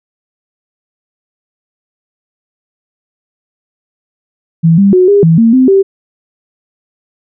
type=tone with pitch steps; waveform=sine; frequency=164.6 / 198.3 / 366.7 / 404.9 / 163.6 / 228.2 / 258.6 / 389.4 Hz; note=E3 / G3 / F#4 / G#4 / E3 / A#3 / C4 / G4; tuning=-2 / +20 / -15 / -44 / -13 / -37 / -20 / -12 cents; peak=-3 dBFS; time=4.63-5.83 s; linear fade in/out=20 ms; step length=150 ms; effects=none